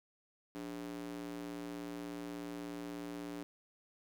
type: tone with high-pass filter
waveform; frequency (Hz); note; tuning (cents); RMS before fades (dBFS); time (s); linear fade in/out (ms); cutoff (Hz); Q
square; 58.27; A#1; 0; -44; 0.55-3.43; 0; 270; 2.6
effects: none